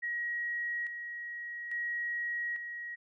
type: tone with tremolo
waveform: sine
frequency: 1900 Hz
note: A#6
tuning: 33 cents sharp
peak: -32 dBFS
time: 0.02-2.96 s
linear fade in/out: 20 ms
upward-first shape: square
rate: 0.59 Hz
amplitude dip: 50%
effects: none